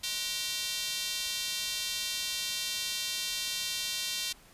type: tone with high-pass filter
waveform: square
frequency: 210.6 Hz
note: G#3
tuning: 24 cents sharp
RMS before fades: -34 dBFS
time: 0.03-4.33 s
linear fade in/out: 10 ms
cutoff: 3700 Hz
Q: 1.7
effects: pink hiss -57 dBFS RMS until 4.53 s + resampled to 32000 Hz